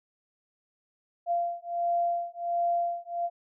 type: beating tone pair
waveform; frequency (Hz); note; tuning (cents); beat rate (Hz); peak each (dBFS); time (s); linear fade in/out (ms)
sine; 690 / 691.4; F5 / F5; -21 / -18; 1.4; -29; 1.26-3.3; 50
effects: none